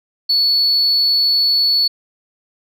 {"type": "tone", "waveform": "sine", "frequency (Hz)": 4426, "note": "C#8", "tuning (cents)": -3, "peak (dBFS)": -10, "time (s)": [0.29, 1.88], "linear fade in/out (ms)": 10, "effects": ["tanh soft clip ceiling -9 dBFS"]}